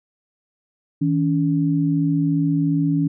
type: tone pair together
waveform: sine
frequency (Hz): 160 / 282.8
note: D#3 / C#4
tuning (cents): +49 / +35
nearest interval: minor seventh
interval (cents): 986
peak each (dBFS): -19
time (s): 1.01-3.08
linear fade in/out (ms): 10
effects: none